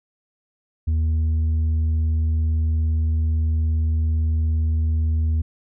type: tone with tanh clipping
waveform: triangle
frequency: 79.4 Hz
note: D#2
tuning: 36 cents sharp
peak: -18 dBFS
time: 0.87-5.42 s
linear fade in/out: 10 ms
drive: 8 dB
effects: none